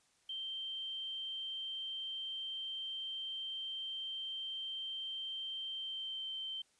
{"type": "tone with pitch glide", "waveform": "sine", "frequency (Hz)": [3136, 3114], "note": ["G7", "G7"], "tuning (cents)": [0, -12], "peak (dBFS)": -39, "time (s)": [0.29, 6.62], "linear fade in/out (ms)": 5, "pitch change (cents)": -12, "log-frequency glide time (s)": [5.72, 6.27], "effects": ["white hiss -72 dBFS RMS until 6.79 s", "resampled to 22050 Hz"]}